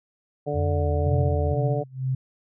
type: harmonic tone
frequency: 146.3 Hz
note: D3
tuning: 6 cents flat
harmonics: 1 / 2 / 3 / 4 / 5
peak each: -30 / -35 / -29 / -29 / -33 dBFS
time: 0.46-1.84 s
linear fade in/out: 20 ms
type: tone with vibrato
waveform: sine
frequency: 85.6 Hz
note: F2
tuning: 34 cents flat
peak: -22 dBFS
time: 0.53-1.56 s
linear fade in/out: 50 ms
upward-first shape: sine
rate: 1.9 Hz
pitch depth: 75 cents each way
type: tone with tremolo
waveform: sine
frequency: 130.81 Hz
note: C3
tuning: in tune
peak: -21 dBFS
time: 1.06-2.15 s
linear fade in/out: 5 ms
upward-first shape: sine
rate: 2.1 Hz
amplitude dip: 95%
effects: none